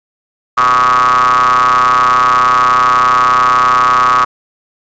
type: ring-modulated tone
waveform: square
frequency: 61.8 Hz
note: B1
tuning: 2 cents sharp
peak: -5 dBFS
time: 0.57-4.25 s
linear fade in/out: 10 ms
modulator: 1190 Hz
effects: resampled to 16000 Hz + 7-bit